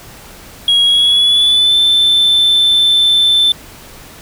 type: tone with pitch glide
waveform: sine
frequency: 3300 to 3537 Hz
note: G#7 to A7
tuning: -12 to +8 cents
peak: -5 dBFS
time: 0.68-3.52 s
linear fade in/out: 2 ms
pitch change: +120 cents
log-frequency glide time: 0.85-1.76 s
effects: tanh soft clip ceiling -6 dBFS + pink hiss -36 dBFS RMS until 4.21 s